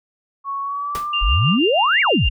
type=tone with pitch glide; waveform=sine; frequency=1108.7 to 1188.3 Hz; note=C#6 to D6; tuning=0 to +20 cents; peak=-22 dBFS; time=0.44-1.59 s; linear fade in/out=50 ms; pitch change=+120 cents; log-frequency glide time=0.62-1.07 s
type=noise with exponential decay; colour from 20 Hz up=pink; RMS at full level=-27 dBFS; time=0.95-1.13 s; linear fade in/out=0 ms; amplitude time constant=39 ms
type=tone with tremolo; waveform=sine; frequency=2794 Hz; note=F7; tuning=in tune; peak=-17 dBFS; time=1.13-2.29 s; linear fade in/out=5 ms; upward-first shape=triangle; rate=6.3 Hz; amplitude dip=60%
type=exponential two-way sweep; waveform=sine; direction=up then down; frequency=38.89 to 2349 to 38.89 Hz; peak=-14 dBFS; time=1.21-2.3 s; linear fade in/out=20 ms; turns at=2.01 s
effects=none